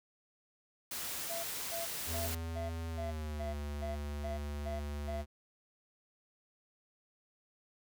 white noise, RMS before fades -40 dBFS, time 0.91-2.35 s, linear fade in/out 5 ms
triangle tone bursts, 673 Hz, E5, 36 cents sharp, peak -37 dBFS, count 10, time 1.29-5.22 s, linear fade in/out 20 ms, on 150 ms, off 270 ms
square tone with pitch glide, 82.41 to 73 Hz, E2 to D2, 0 to -10 cents, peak -38 dBFS, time 2.06-5.26 s, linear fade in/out 50 ms, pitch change -210 cents, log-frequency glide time 2.88-3.49 s
effects none

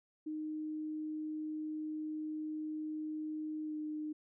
sine tone with pitch glide, 308.7 to 305.3 Hz, D#4 to D#4, -14 to -33 cents, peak -37 dBFS, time 0.26-4.13 s, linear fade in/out 10 ms, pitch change -19 cents, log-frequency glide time 3.64-3.75 s, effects none

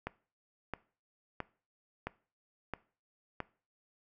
click train, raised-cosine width 0.5 ms, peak -21 dBFS, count 6, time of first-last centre 0.07-3.403 s, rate 1.5 Hz, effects noise-tail reverb RT60 0.4 s tail -20 dB re dry

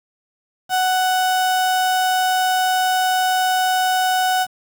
35% pulse tone, 743 Hz, F#5, 7 cents sharp, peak -14 dBFS, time 0.69-4.47 s, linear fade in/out 50 ms, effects 7-bit

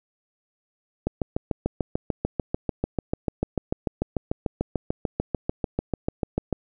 click train, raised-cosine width 2 ms, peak -10 dBFS, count 38, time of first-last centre 1.07-6.527 s, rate 6.78 Hz, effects none

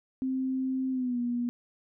sine tone with pitch glide, 261.6 to 241.3 Hz, C4 to B3, 0 to -40 cents, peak -27 dBFS, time 0.22-1.49 s, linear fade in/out 0 ms, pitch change -140 cents, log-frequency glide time 0.91-1.19 s, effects none

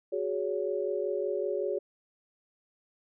sine chord, F# suspended second, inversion none, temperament equal with one note detuned, 370 / 415.3 / 562.8 Hz, F#4 / G#4 / C#5, 0 / 0 / +26 cents, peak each -33 / -32 / -33 dBFS, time 0.12-1.79 s, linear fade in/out 10 ms, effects none

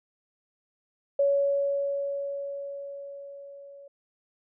sine tone with level ramp, 561 Hz, C#5, 21 cents sharp, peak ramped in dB -19 to -45 dBFS, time 1.19-3.88 s, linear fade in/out 5 ms, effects none

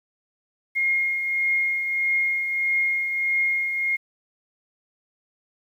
sine tone with tremolo, 2140 Hz, C7, 38 cents sharp, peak -18 dBFS, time 0.75-3.97 s, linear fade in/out 20 ms, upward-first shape triangle, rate 1.6 Hz, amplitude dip 50%, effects 9-bit

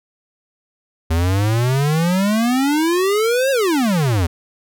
square exponential two-way sweep, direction up then down, 79.4 to 554.4 to 79.4 Hz, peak -15 dBFS, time 1.1-4.27 s, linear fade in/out 10 ms, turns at 3.51 s, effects none

